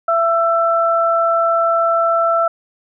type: tone pair together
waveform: sine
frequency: 670 / 1333.4 Hz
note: E5 / E6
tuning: +28 / +19 cents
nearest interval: octave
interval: 1191 cents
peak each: -15 dBFS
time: 0.08-2.48 s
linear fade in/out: 5 ms
effects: none